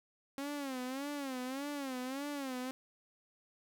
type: tone with vibrato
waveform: sawtooth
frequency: 270.5 Hz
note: C#4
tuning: 42 cents flat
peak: -34 dBFS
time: 0.38-2.71 s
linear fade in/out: 0 ms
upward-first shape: sine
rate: 1.7 Hz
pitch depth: 130 cents each way
effects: none